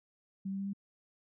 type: tone with pitch steps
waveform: sine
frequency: 193 / 194.9 / 196.83 / 198.77 Hz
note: G3 / G3 / G3 / G3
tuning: -27 / -10 / +7 / +24 cents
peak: -34 dBFS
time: 0.45-0.734 s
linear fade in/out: 10 ms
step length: 71 ms
effects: none